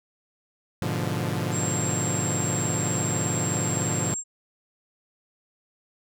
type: chord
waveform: sawtooth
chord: G# diminished seventh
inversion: none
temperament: equal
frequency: 103.83 / 123.47 / 146.83 / 174.61 Hz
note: G#2 / B2 / D3 / F3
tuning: 0 / 0 / 0 / 0 cents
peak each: -27 dBFS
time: 0.82-4.14 s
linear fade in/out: 0 ms
type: tone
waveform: sine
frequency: 7510 Hz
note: A#8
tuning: 12 cents sharp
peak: -28 dBFS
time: 1.51-4.24 s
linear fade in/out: 50 ms
effects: none

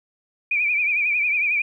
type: tone with vibrato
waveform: sine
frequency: 2392 Hz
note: D7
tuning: 31 cents sharp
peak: -18 dBFS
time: 0.51-1.62 s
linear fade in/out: 5 ms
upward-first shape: triangle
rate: 11 Hz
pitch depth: 96 cents each way
effects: 10-bit

